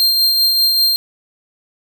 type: tone with tremolo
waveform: 45% pulse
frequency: 4186 Hz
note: C8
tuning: in tune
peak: -9 dBFS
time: 0-0.96 s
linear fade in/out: 0 ms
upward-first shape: triangle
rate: 5.1 Hz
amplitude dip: 35%
effects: none